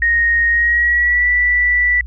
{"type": "tone with pitch glide", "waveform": "sine", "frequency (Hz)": [1864.7, 1965.3], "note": ["A#6", "B6"], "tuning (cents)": [0, -9], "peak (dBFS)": -11, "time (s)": [0.02, 2.01], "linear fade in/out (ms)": 2, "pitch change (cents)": 91, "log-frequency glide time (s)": [0.49, 1.28], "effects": ["added 60 Hz sine -26 dBFS peak until 2.06 s"]}